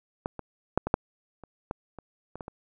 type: clicks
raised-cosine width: 1 ms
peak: -15 / -22 / -8 / -15 / -6 / -30 / -17 / -27 / -25 / -23 / -24 dBFS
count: 11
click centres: 0.259 / 0.393 / 0.776 / 0.87 / 0.941 / 1.437 / 1.711 / 1.987 / 2.356 / 2.408 / 2.481 s
effects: none